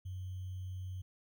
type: tone with sample-and-hold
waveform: sine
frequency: 92.5 Hz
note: F#2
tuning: in tune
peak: -39 dBFS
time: 0.05-1.02 s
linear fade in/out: 10 ms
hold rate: 3150 Hz
effects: none